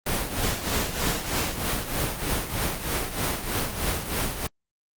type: noise with tremolo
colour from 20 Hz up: pink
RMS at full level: -24 dBFS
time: 0.06-4.47 s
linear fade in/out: 5 ms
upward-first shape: triangle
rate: 3.2 Hz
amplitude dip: 70%
effects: Opus 32 kbps